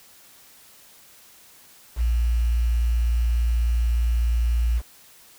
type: tone with quantisation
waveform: sine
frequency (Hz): 58.27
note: A#1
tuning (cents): 0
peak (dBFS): -18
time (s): 1.96-4.82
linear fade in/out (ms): 50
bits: 7
effects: white hiss -51 dBFS RMS until 5.38 s